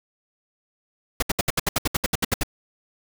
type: noise bursts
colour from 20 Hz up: pink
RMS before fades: -21 dBFS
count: 14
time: 1.2-2.434 s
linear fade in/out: 5 ms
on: 25 ms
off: 68 ms
effects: none